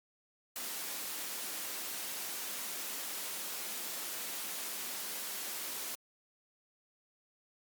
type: high-pass noise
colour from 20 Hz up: white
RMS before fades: -40 dBFS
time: 0.56-5.95 s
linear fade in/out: 0 ms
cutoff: 190 Hz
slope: 24 dB/octave
effects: Opus 48 kbps